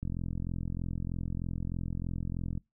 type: click train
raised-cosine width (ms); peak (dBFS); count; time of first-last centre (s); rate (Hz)
5; -23; 111; 0.03-2.576; 43.2
effects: noise-tail reverb RT60 0.2 s tail -25 dB re dry